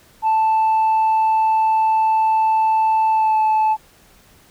sine tone with pitch glide, 880 to 869.4 Hz, A5 to A5, 0 to -21 cents, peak -11 dBFS, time 0.22-3.77 s, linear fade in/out 50 ms, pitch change -21 cents, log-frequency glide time 3.11-3.39 s, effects tanh soft clip ceiling -12 dBFS + pink hiss -51 dBFS RMS until 4.5 s

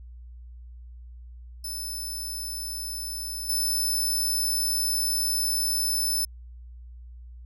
15% pulse tone with level steps, 5274 Hz, E8, in tune, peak -26 / -18 dBFS, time 1.64-6.25 s, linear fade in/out 5 ms, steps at 3.49 s, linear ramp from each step 5 ms, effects added 60 Hz sine -41 dBFS peak until 7.45 s

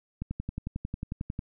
click train, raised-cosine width 5 ms, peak -20 dBFS, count 14, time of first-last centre 0.22-1.391 s, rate 11.1 Hz, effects none

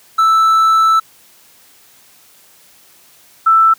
triangle / sine tone pair in turn, 1318.5 / 1324.5 Hz, E6 / E6, 0 / +8 cents, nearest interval unison, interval 8 cents, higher second, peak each -6 dBFS, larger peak neither, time 0.18-1 / 3.46-3.74 s, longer first, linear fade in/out 10 ms, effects white hiss -47 dBFS RMS until 3.78 s + high-pass 80 Hz 12 dB/octave

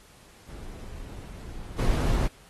brown noise with level steps, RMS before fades -40 / -23 dBFS, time 0.47-2.28 s, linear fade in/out 20 ms, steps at 1.78 s, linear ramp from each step 10 ms, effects pink hiss -55 dBFS RMS until 2.49 s + AAC 32 kbps

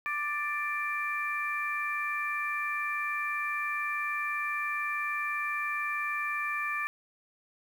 harmonic tone, 589 Hz, D5, 5 cents sharp, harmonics 2 / 3 / 4, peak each -34 / -34 / -34 dBFS, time 0.06-6.87 s, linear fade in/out 0 ms, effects 9-bit

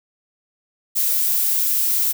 violet noise, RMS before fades -19 dBFS, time 0.95-2.13 s, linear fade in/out 20 ms, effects none

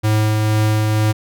square tone with tremolo, 107.7 Hz, A2, 37 cents flat, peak -13 dBFS, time 0.03-1.13 s, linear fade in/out 20 ms, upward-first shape triangle, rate 2.1 Hz, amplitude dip 25%, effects none

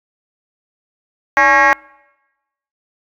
sine tone with frequency modulation, 1368 Hz, F6, 36 cents flat, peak -6 dBFS, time 1.37-1.73 s, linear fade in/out 0 ms, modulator 264 Hz, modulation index 2.7, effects noise-tail reverb RT60 1.0 s tail -26 dB re dry + tanh soft clip ceiling -5 dBFS

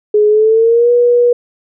sine tone with pitch glide, 420.6 to 483.1 Hz, G#4 to B4, +22 to -38 cents, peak -6 dBFS, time 0.14-1.33 s, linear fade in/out 5 ms, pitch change +240 cents, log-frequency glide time 0.28-0.91 s, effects none

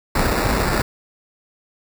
pink noise with sample-and-hold, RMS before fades -19 dBFS, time 0.15-0.82 s, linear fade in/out 5 ms, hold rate 3150 Hz, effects none

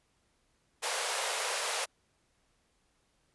pink high-pass noise, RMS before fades -33 dBFS, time 0.82-1.86 s, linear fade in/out 20 ms, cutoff 470 Hz, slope 48 dB/octave, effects pink hiss -73 dBFS RMS until 3.34 s + resampled to 24000 Hz

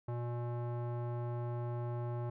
square tone with low-pass filter, 120 Hz, B2, 49 cents flat, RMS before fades -38 dBFS, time 0.08-2.3 s, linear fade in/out 5 ms, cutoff 930 Hz, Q 1.4, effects none

